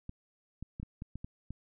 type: clicks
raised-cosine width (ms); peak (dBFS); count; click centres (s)
5; -28; 8; 0.094 / 0.626 / 0.799 / 0.83 / 1.021 / 1.156 / 1.245 / 1.506
effects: none